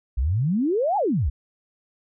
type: exponential two-way sweep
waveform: sine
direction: up then down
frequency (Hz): 55.7 to 867 to 55.7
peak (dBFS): -19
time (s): 0.17-1.3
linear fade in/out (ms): 10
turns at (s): 0.97
effects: none

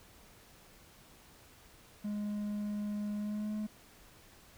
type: tone with pitch glide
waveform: triangle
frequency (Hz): 207.7 to 212.7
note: G#3 to G#3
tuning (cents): 0 to +42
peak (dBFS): -32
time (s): 2.04-3.67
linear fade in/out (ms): 10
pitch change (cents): +42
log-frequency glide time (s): 3.16-3.55
effects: pink hiss -59 dBFS RMS until 4.57 s

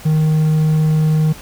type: tone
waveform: triangle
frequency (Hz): 155.7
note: D#3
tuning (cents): +2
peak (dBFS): -9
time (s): 0.05-1.33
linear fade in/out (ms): 10
effects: added 69 Hz sine -44 dBFS peak until 1.41 s + pink hiss -37 dBFS RMS until 1.41 s

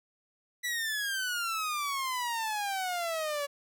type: exponential sweep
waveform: sawtooth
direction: down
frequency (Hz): 1975.5 to 563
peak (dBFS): -27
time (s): 0.63-3.47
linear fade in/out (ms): 20
effects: none

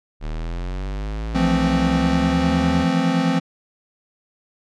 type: linear sweep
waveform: square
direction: up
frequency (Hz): 37.13 to 81.5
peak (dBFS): -25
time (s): 0.2-2.87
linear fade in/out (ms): 50
type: chord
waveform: square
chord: F major seventh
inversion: third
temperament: equal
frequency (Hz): 164.81 / 174.61 / 220 / 261.6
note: E3 / F3 / A3 / C4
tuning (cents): 0 / 0 / 0 / 0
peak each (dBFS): -25 / -22 / -27 / -21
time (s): 1.34-3.4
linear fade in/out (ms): 20
effects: low-pass 5000 Hz 12 dB/octave

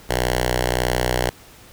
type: tone with notch filter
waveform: 5% pulse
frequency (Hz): 61.74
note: B1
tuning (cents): 0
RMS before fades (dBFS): -21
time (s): 0.09-1.3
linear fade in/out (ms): 10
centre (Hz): 230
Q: 0.84
effects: pink hiss -46 dBFS RMS until 1.72 s

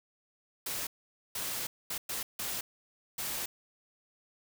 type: noise bursts at uneven times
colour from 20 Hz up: white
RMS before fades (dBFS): -36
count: 6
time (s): 0.66-0.87 / 1.35-1.67 / 1.9-1.98 / 2.09-2.23 / 2.39-2.61 / 3.18-3.46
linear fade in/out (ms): 5
effects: none

